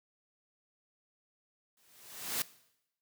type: noise with exponential growth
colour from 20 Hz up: white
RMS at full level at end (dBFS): -31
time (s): 1.77-2.42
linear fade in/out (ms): 2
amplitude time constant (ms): 140
effects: noise-tail reverb RT60 0.8 s tail -19 dB re dry + high-pass 100 Hz 12 dB/octave